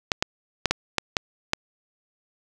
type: clicks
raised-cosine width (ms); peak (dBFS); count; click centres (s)
0.2; -3; 7; 0.118 / 0.225 / 0.657 / 0.71 / 0.983 / 1.168 / 1.534
effects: 7-bit